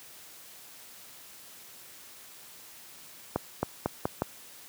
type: accelerating click train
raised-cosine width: 1 ms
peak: -12 dBFS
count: 5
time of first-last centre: 3.36-4.22 s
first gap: 270 ms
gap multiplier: 0.85
effects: white hiss -50 dBFS RMS until 4.68 s + high-pass 80 Hz 12 dB/octave